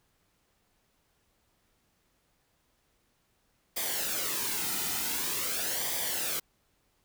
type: noise with flanger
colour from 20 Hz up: white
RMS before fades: -32 dBFS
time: 3.76-6.4 s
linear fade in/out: 10 ms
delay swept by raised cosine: 0.73 to 1.83 ms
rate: 0.46 Hz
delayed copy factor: -0.6
effects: pink hiss -72 dBFS RMS until 7.04 s